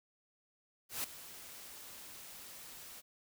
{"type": "noise with ADSR envelope", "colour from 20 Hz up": "white", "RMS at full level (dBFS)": -36, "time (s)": [0.89, 3.02], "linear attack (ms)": 150, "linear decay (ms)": 4, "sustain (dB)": -15, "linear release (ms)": 32, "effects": []}